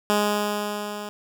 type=tone with level ramp; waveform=10% pulse; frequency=207.7 Hz; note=G#3; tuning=in tune; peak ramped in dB=-10 to -24 dBFS; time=0.1-1.09 s; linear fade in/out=0 ms; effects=none